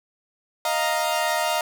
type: chord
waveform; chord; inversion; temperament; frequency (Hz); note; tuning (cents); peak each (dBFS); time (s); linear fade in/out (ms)
sawtooth; Eb suspended second; none; equal; 622.3 / 698.5 / 932.3; Eb5 / F5 / Bb5; 0 / 0 / 0; -22; 0.65-1.61; 2
effects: none